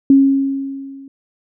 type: tone with level ramp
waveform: sine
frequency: 273 Hz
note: C#4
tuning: 26 cents flat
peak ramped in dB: -4 to -34 dBFS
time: 0.1-1.08 s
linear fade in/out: 2 ms
effects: none